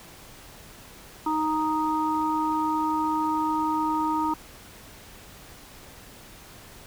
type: harmonic tone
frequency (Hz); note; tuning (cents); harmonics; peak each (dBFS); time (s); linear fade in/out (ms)
311.1; D#4; 0; 1 / 3 / 4; -27 / -25 / -31; 1.26-4.34; 5
effects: pink hiss -47 dBFS RMS until 6.86 s